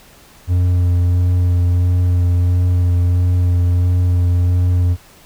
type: tone with vibrato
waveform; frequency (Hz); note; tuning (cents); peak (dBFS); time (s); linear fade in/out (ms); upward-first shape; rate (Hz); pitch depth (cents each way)
triangle; 88.8; F2; +29; -9; 0.47-4.97; 50; sine; 1.5; 15
effects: pink hiss -45 dBFS RMS until 5.25 s